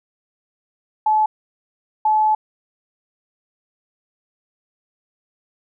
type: tone bursts at uneven times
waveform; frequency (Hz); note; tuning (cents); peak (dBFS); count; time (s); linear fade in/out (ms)
sine; 861; A5; -38; -13; 2; 1.06-1.26 / 2.05-2.35; 5
effects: none